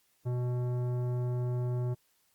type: tone with tanh clipping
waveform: sine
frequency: 123.47 Hz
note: B2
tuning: in tune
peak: -31 dBFS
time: 0.25-1.95 s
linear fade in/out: 20 ms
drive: 14 dB
effects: white hiss -71 dBFS RMS until 2.34 s + Opus 48 kbps